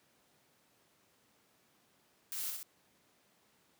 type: noise with echo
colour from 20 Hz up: blue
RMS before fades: -40 dBFS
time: 2.32-2.5 s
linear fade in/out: 0 ms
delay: 65 ms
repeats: 2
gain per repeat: -3 dB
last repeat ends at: 2.63 s
effects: pink hiss -70 dBFS RMS until 3.79 s + high-pass 150 Hz 12 dB/octave